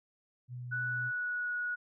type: tone with vibrato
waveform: sine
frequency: 123.47 Hz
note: B2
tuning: in tune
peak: -39 dBFS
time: 0.48-1.12 s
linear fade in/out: 50 ms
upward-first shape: triangle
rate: 3.7 Hz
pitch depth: 9 cents each way
type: tone with pitch glide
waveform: sine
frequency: 1480 to 1458.8 Hz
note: F#6 to F#6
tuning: 0 to -25 cents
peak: -32 dBFS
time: 0.71-1.76 s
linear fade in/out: 20 ms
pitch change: -25 cents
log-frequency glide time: 0.81-1.54 s
effects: none